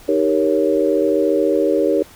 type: chord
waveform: sine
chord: Eb dominant seventh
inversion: none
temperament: equal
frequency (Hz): 311.1 / 392 / 466.2 / 554.4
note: Eb4 / G4 / Bb4 / Db5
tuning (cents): 0 / 0 / 0 / 0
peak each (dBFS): -19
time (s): 0.08-2.03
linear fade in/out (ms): 10
effects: pink hiss -44 dBFS RMS until 2.15 s